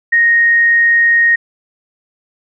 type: tone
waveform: sine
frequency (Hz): 1864.7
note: A#6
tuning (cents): 0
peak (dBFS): -7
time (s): 0.12-1.36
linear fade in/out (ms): 10
effects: none